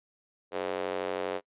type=tone with high-pass filter; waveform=square; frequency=46.26 Hz; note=F#1; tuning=in tune; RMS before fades=-33 dBFS; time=0.51-1.41 s; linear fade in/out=50 ms; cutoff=470 Hz; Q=2.6; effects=noise-tail reverb RT60 0.1 s tail -25 dB re dry + resampled to 8000 Hz